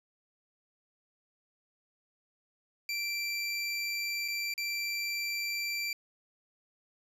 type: tone with dropouts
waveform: 25% pulse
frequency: 2349 Hz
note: D7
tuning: in tune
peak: -28 dBFS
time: 2.89-5.93 s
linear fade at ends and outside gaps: 2 ms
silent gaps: 4.28-4.283 / 4.539-4.578 s
effects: resampled to 32000 Hz